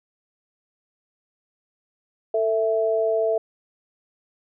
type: tone pair together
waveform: sine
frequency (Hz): 445.8 / 659.3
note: A4 / E5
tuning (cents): +23 / 0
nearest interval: perfect fifth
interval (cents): 677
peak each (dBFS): -22 / -21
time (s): 2.34-3.38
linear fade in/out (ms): 5
effects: none